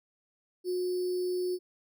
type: tone with sample-and-hold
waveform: sine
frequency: 362.3 Hz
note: F#4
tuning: 36 cents flat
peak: -28 dBFS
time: 0.64-1.59 s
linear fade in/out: 50 ms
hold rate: 4900 Hz
effects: none